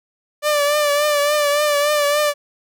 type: tone with vibrato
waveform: sawtooth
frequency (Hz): 587.3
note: D5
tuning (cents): 0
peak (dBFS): -11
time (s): 0.42-2.34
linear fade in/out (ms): 50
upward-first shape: triangle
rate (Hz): 3.5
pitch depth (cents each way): 50
effects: none